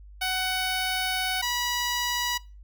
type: tone pair in turn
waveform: 10% pulse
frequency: 747 / 973.6 Hz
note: F#5 / B5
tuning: +16 / -25 cents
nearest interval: perfect fourth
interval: 459 cents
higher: second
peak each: -17 dBFS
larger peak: neither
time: 0.21-1.42 / 1.42-2.38 s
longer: first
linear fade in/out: 10 ms
effects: noise-tail reverb RT60 0.3 s tail -23 dB re dry + added 50 Hz sine -44 dBFS peak until 2.63 s